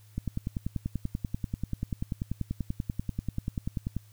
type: click train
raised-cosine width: 5 ms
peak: -18 dBFS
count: 40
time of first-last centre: 0.18-3.966 s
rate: 10.3 Hz
effects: added 105 Hz sine -53 dBFS peak until 4.12 s + white hiss -63 dBFS RMS until 4.12 s